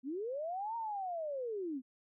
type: linear two-way sweep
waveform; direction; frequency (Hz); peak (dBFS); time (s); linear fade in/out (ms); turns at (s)
sine; up then down; 242.1 to 937 to 242.1; -36; 0.03-1.82; 50; 0.76
effects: none